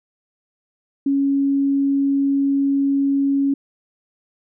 sine tone, 277.2 Hz, C#4, in tune, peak -15 dBFS, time 1.06-3.54 s, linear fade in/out 5 ms, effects none

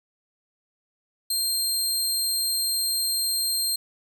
20% pulse tone, 4186 Hz, C8, in tune, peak -17 dBFS, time 1.3-3.76 s, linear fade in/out 5 ms, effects none

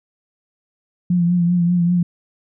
sine tone with vibrato, 174.61 Hz, F3, in tune, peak -13 dBFS, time 1.1-2.03 s, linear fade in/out 5 ms, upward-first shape triangle, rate 5.1 Hz, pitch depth 48 cents each way, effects none

